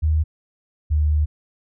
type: tone pair in turn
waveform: sine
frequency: 77.78 / 75.57 Hz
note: D#2 / D#2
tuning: 0 / -50 cents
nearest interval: unison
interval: 50 cents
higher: first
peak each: -15 dBFS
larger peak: neither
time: 0.02-0.24 / 0.9-1.26 s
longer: second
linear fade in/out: 20 ms
effects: none